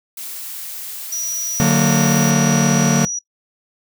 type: noise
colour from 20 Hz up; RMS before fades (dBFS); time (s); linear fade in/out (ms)
blue; -30; 0.17-2.31; 5
type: tone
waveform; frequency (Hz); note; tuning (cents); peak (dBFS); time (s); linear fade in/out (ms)
sine; 5820; F#8; -29; -20; 1.12-3.19; 5
type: chord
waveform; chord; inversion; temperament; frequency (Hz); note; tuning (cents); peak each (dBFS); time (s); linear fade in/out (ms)
45% pulse; D augmented; none; just; 146.83 / 183.54 / 229.4; D3 / F#3 / A#3; 0 / -14 / -28; -17 / -18 / -17; 1.6-3.05; 0
effects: noise-tail reverb RT60 0.1 s tail -21 dB re dry